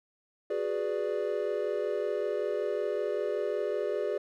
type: chord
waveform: triangle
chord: G# half-diminished seventh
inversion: third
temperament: equal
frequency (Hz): 370 / 415.3 / 493.9 / 587.3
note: F#4 / G#4 / B4 / D5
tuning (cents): 0 / 0 / 0 / 0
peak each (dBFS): -34 / -30 / -34 / -32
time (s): 0.5-4.18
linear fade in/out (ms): 5
effects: none